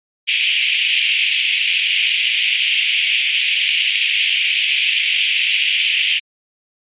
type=band-pass noise; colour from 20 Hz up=white; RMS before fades=-17 dBFS; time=0.27-6.2 s; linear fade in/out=20 ms; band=2300 to 3200 Hz; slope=48 dB/octave; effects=resampled to 8000 Hz